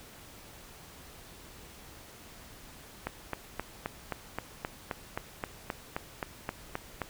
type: click train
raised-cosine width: 0.5 ms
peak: -17 dBFS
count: 16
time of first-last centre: 3.07-7.017 s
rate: 3.8 Hz
effects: pink hiss -51 dBFS RMS until 7.09 s